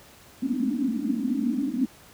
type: band-pass noise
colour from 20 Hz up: white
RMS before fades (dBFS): -26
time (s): 0.42-1.86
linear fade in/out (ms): 10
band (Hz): 210 to 290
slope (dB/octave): 96
effects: pink hiss -51 dBFS RMS until 2.13 s + high-pass 60 Hz 12 dB/octave